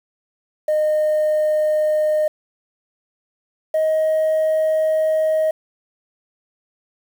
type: tone pair in turn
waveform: sine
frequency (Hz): 613 / 628.8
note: D#5 / D#5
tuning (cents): -26 / +18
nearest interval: unison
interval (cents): 44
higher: second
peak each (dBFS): -13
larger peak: neither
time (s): 0.68-2.28 / 3.74-5.51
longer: second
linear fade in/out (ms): 5
effects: tanh soft clip ceiling -13 dBFS + 7-bit